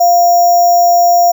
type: tone with sample-and-hold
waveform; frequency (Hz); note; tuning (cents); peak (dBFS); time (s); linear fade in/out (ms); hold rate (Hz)
sine; 698.5; F5; 0; -5; 0-1.32; 10; 6300
effects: none